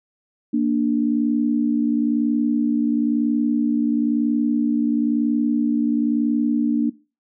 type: tone pair together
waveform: sine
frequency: 233.1 / 294.1 Hz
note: A#3 / D4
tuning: 0 / +3 cents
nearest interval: major third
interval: 403 cents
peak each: -19 dBFS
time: 0.53-6.9 s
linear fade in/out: 10 ms
effects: noise-tail reverb RT60 0.3 s tail -19 dB re dry